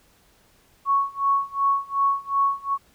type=tone with tremolo; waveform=sine; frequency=1108.7 Hz; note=C#6; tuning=in tune; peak=-16 dBFS; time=0.85-2.78 s; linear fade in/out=50 ms; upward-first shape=sine; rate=2.7 Hz; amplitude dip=95%; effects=pink hiss -59 dBFS RMS until 2.94 s